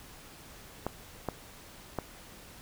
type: clicks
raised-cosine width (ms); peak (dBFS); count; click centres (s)
1; -17; 3; 0.866 / 1.287 / 1.987
effects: pink hiss -51 dBFS RMS until 2.61 s